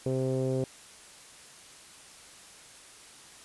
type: tone with low-pass filter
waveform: sawtooth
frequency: 130.81 Hz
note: C3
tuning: in tune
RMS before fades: -29 dBFS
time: 0.06-0.64 s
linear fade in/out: 2 ms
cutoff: 470 Hz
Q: 4.7
effects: white hiss -51 dBFS RMS until 3.44 s + resampled to 24000 Hz